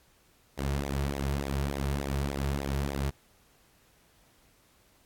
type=tone with flanger; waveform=sawtooth; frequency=69.6 Hz; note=C#2; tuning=8 cents sharp; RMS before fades=-31 dBFS; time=0.57-3.11 s; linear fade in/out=20 ms; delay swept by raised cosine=0.67 to 3.97 ms; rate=3.4 Hz; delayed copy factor=-0.7; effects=pink hiss -64 dBFS RMS until 5.05 s + AAC 64 kbps